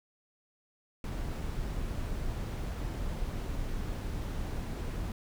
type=noise; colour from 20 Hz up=brown; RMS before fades=-35 dBFS; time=1.04-5.12 s; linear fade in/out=2 ms; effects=none